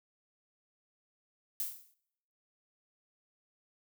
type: noise with exponential decay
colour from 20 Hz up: violet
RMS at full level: -32 dBFS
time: 1.6-1.94 s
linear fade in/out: 1 ms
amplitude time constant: 72 ms
effects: noise-tail reverb RT60 0.8 s tail -24 dB re dry